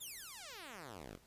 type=exponential sweep; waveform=5% pulse; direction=down; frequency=3749 to 40.26 Hz; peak=-37 dBFS; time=0-1.18 s; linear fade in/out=20 ms; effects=pink hiss -67 dBFS RMS until 1.26 s + resampled to 32000 Hz